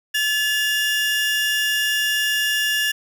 40% pulse tone pair together, 1720.7 / 2829 Hz, A6 / F7, -39 / +22 cents, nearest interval major sixth, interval 861 cents, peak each -20 / -21 dBFS, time 0.14-2.92 s, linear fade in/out 10 ms, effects none

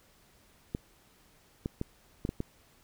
clicks, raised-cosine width 3 ms, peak -19 dBFS, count 6, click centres 0.749 / 1.659 / 1.814 / 2.251 / 2.291 / 2.404 s, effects pink hiss -63 dBFS RMS until 2.83 s

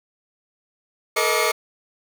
sawtooth tone cluster, 435 / 476 / 629 / 1165 / 2167 Hz, A4 / A#4 / D#5 / D6 / C#7, -20 / +36 / +19 / -14 / -40 cents, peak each -21 dBFS, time 1.16-1.52 s, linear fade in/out 10 ms, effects none

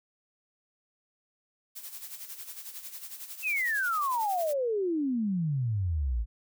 blue noise with tremolo, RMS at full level -40 dBFS, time 1.75-4.54 s, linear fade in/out 20 ms, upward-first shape sine, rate 11 Hz, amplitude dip 65%
sine exponential sweep, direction down, 2688 to 51.91 Hz, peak -26 dBFS, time 3.42-6.26 s, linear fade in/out 50 ms
effects none

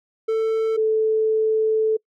triangle / sine tone pair in turn, 444.1 / 438 Hz, A4 / A4, +16 / -8 cents, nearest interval unison, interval 24 cents, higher first, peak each -16 dBFS, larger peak neither, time 0.28-0.77 / 0.77-1.97 s, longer second, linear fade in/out 10 ms, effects noise-tail reverb RT60 0.1 s tail -26 dB re dry

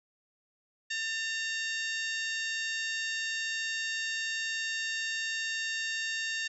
harmonic tone with a mistuned harmonic, 921 Hz, A#5, 21 cents flat, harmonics 2 / 3 / 4 / 5 / 6 / 7 / 8, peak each -34 / -38 / -40 / -42 / -44 / -45 / -46 dBFS, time 0.9-6.48 s, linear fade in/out 10 ms, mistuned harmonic 2, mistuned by -49 cents, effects none

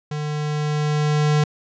square tone with level ramp, 150 Hz, D3, 37 cents sharp, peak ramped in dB -25 to -15 dBFS, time 0.11-1.44 s, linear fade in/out 5 ms, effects resampled to 16000 Hz

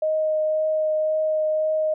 sine tone with vibrato, 622.3 Hz, D#5, in tune, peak -19 dBFS, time 0.02-1.94 s, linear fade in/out 5 ms, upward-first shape triangle, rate 1.9 Hz, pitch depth 10 cents each way, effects none

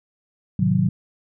sine chord, A diminished seventh, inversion none, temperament equal with one note detuned, 107.8 / 130.81 / 155.56 / 185 Hz, A2 / C3 / Eb3 / Gb3, -35 / 0 / 0 / 0 cents, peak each -24 / -23 / -22 / -19 dBFS, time 0.59-0.89 s, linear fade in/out 5 ms, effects none

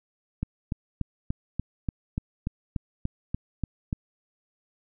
click train, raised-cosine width 5 ms, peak -15 dBFS, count 13, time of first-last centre 0.43-3.929 s, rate 3.43 Hz, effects none

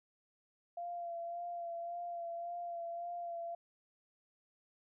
sine tone with vibrato, 688 Hz, F5, 26 cents flat, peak -39 dBFS, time 0.77-3.55 s, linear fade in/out 5 ms, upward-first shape sine, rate 1.8 Hz, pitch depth 24 cents each way, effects none

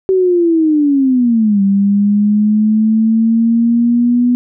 sine linear two-way sweep, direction down then up, 383.4 to 195.9 to 245.9 Hz, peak -8 dBFS, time 0.09-4.35 s, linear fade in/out 0 ms, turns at 1.62 s, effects none

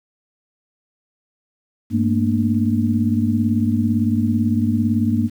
sine tone cluster, 100.4 / 216.2 / 234.1 / 295.4 Hz, G2 / A3 / A#3 / D4, +42 / -30 / +8 / +10 cents, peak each -21 / -22 / -18 / -25 dBFS, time 1.9-5.3 s, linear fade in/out 50 ms, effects 8-bit

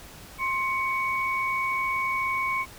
sine tone pair together, 1056.4 / 2237 Hz, C6 / C#7, +16 / +15 cents, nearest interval octave + minor second, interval 1299 cents, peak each -27 dBFS, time 0.38-2.66 s, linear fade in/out 50 ms, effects pink hiss -46 dBFS RMS until 2.78 s

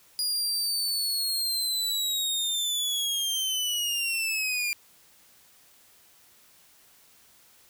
sawtooth linear sweep, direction down, 4885 to 2387 Hz, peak -23 dBFS, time 0.19-4.73 s, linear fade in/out 0 ms, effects white hiss -58 dBFS RMS until 7.69 s

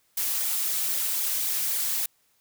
blue noise with flanger, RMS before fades -27 dBFS, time 0.17-2.06 s, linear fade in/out 5 ms, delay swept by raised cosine 0.68 to 5.78 ms, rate 3.8 Hz, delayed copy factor -0.85, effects white hiss -67 dBFS RMS until 2.4 s

